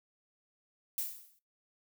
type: noise with exponential decay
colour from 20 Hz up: violet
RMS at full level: -32 dBFS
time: 0.98-1.39 s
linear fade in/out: 1 ms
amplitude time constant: 88 ms
effects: noise-tail reverb RT60 0.2 s tail -18 dB re dry